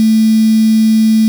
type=tone with quantisation; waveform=sine; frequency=220 Hz; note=A3; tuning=in tune; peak=-6 dBFS; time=0-1.28 s; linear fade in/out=0 ms; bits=4; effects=none